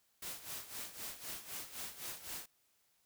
white noise with tremolo, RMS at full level -43 dBFS, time 0.22-2.46 s, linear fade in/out 5 ms, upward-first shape sine, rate 3.9 Hz, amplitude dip 75%, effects white hiss -75 dBFS RMS until 3.05 s

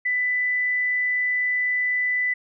sine tone, 1992 Hz, B6, 14 cents sharp, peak -20 dBFS, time 0.05-2.34 s, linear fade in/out 10 ms, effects none

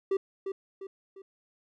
triangle tone with echo, 388.4 Hz, G4, 16 cents flat, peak -22 dBFS, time 0.11-0.17 s, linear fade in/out 5 ms, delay 350 ms, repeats 3, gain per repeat -7 dB, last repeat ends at 1.22 s, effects none

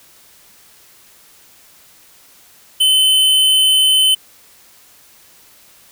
square tone, 3049 Hz, G7, 49 cents flat, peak -10 dBFS, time 2.8-4.15 s, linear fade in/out 10 ms, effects white hiss -47 dBFS RMS until 5.91 s

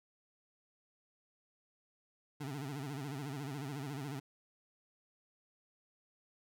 25% pulse tone with vibrato, 140 Hz, C#3, 18 cents sharp, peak -36 dBFS, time 2.4-4.2 s, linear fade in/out 10 ms, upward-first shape sine, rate 14 Hz, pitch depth 130 cents each way, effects none

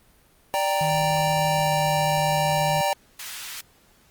square chord, G minor, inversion second, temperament equal, 587.3 / 784 / 932.3 Hz, D5 / G5 / Bb5, 0 / 0 / 0 cents, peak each -26 / -25 / -27 dBFS, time 0.54-2.93 s, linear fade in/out 0 ms
sine tone with pitch glide, 155.56 to 152.45 Hz, D#3 to D#3, 0 to -35 cents, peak -26 dBFS, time 0.81-2.81 s, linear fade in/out 0 ms, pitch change -35 cents, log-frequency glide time 1.49-1.73 s
pink high-pass noise, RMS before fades -36 dBFS, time 3.19-3.61 s, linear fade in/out 5 ms, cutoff 1800 Hz, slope 12 dB/octave
effects pink hiss -58 dBFS RMS until 4.1 s + Opus 32 kbps

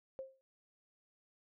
sine tone with exponential decay, 531 Hz, C5, 25 cents sharp, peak -38 dBFS, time 0.19-0.41 s, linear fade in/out 0 ms, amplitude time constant 47 ms, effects none

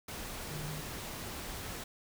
sine tone in noise, 152 Hz, D#3, 40 cents flat, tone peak -40 dBFS, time 0.5-0.81 s, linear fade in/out 5 ms, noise pink, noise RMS -42 dBFS, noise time 0.08-1.84 s, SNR -1 dB, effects none

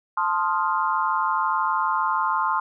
sine chord, F dominant seventh, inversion first, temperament equal, 880 / 1046.5 / 1244.5 / 1396.9 Hz, A5 / C6 / Eb6 / F6, 0 / 0 / 0 / 0 cents, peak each -26 / -23 / -27 / -29 dBFS, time 0.17-2.6 s, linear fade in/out 5 ms, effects none

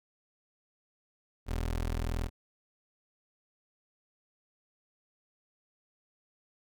25% pulse tone, 41.2 Hz, E1, in tune, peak -27 dBFS, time 1.46-2.3 s, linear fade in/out 50 ms, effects none

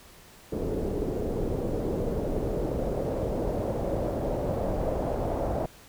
pink noise with low-pass filter sweep, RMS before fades -29 dBFS, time 0.52-5.66 s, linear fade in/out 5 ms, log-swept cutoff 420 to 660 Hz, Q 2.5, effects pink hiss -52 dBFS RMS until 5.88 s

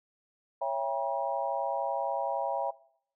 sine chord, C# diminished seventh, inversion none, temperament just, 554.4 / 665.2 / 798.3 / 957.9 Hz, C#5 / E5 / G5 / Bb5, 0 / +16 / +31 / +47 cents, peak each -34 dBFS, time 0.61-2.71 s, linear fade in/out 10 ms, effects noise-tail reverb RT60 0.7 s tail -21 dB re dry

